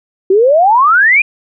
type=exponential sweep; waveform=sine; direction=up; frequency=366.6 to 2489 Hz; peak=-5 dBFS; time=0.3-1.22 s; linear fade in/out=5 ms; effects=none